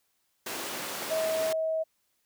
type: high-pass noise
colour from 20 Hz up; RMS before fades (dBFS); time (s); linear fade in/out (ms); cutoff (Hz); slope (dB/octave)
pink; -36; 0.46-1.53; 5; 310; 12
type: tone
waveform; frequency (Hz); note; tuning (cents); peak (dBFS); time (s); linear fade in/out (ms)
sine; 640; D#5; +49; -26; 1.1-1.84; 20
effects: white hiss -74 dBFS RMS until 2.25 s